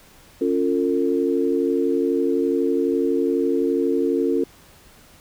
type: chord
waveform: sine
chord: Db augmented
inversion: none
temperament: equal with one note detuned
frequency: 277.2 / 349.2 / 451.6 Hz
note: Db4 / F4 / A4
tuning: 0 / 0 / +45 cents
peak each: -22 dBFS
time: 0.41-4.44 s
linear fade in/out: 5 ms
effects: pink hiss -50 dBFS RMS until 5.2 s